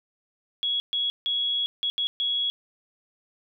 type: tone bursts at uneven times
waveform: sine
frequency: 3341 Hz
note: G#7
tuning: 10 cents sharp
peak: -23 dBFS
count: 6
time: 0.63-0.8 / 0.93-1.1 / 1.26-1.66 / 1.83-1.9 / 1.98-2.07 / 2.2-2.5 s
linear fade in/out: 0 ms
effects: none